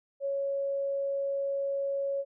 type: tone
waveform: sine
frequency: 554.4 Hz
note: C#5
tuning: in tune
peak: -28 dBFS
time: 0.2-2.25 s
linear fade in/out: 50 ms
effects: none